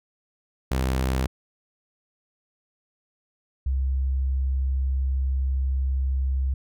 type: tone pair in turn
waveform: sawtooth / sine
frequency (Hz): 64.9 / 66.3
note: C2 / C2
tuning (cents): -13 / +23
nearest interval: unison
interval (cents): 36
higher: second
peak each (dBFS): -18 / -21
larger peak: first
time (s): 0.71-1.27 / 3.66-6.54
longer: second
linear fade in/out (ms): 5
effects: none